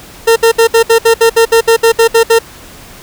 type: tone bursts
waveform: 40% pulse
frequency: 456.7 Hz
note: A#4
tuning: 36 cents flat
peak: -3 dBFS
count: 14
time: 0.27-2.39 s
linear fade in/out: 10 ms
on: 92 ms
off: 64 ms
effects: pink hiss -34 dBFS RMS until 3.02 s